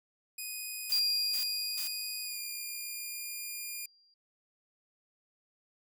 5% pulse tone with pitch glide, 2489 to 2417 Hz, D#7 to D7, 0 to +49 cents, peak -29 dBFS, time 0.38-3.86 s, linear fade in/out 5 ms, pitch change -51 cents, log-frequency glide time 2.23-2.39 s
blue noise bursts, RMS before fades -39 dBFS, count 3, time 0.89-1.88 s, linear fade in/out 10 ms, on 110 ms, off 330 ms
sine tone with exponential decay, 4767 Hz, D8, 25 cents sharp, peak -25 dBFS, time 0.92-4.14 s, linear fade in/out 2 ms, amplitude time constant 700 ms
effects none

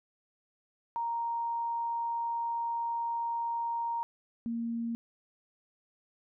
sine tone pair in turn, 932.3 / 232 Hz, A#5 / A#3, 0 / -8 cents, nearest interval 2 octaves, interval 2408 cents, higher first, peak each -30 / -31 dBFS, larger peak first, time 0.96-4.03 / 4.46-4.95 s, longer first, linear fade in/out 0 ms, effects none

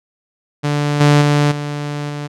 sawtooth tone with level steps, 146.3 Hz, D3, 6 cents flat, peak -11 / -4 / -7 / -17 / -19 dBFS, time 0.63-2.28 s, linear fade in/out 20 ms, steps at 1 / 1.21 / 1.51 / 2.09 s, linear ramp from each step 10 ms, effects low-pass 7000 Hz 12 dB/octave

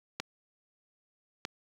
clicks, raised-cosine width 0.2 ms, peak -15 / -16 dBFS, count 2, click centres 0.2 / 1.451 s, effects high-pass 60 Hz 12 dB/octave + 8-bit

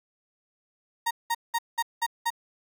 35% pulse tone bursts, 932 Hz, A#5, 1 cent flat, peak -22 dBFS, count 6, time 1.06-2.304 s, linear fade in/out 10 ms, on 49 ms, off 190 ms, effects none

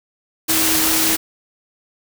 sine tone in noise, 319.1 Hz, D#4, 44 cents sharp, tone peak -23 dBFS, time 0.48-1.17 s, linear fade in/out 20 ms, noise white, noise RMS -17 dBFS, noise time 0.48-1.17 s, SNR -9 dB, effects none

